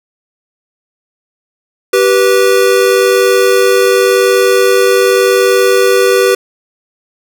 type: tone pair together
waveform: square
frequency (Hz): 388 / 488.9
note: G4 / B4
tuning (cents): -18 / -18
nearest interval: major third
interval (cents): 400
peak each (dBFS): -10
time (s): 1.93-6.35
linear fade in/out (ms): 5
effects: none